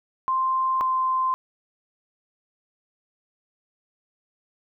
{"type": "tone pair in turn", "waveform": "sine", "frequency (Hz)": [1046.5, 1039.9], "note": ["C6", "C6"], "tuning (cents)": [0, -11], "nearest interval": "unison", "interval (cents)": 11, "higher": "first", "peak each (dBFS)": -20, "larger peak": "neither", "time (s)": [[0.28, 0.81], [0.81, 1.34]], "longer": "neither", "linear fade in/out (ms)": 0, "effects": []}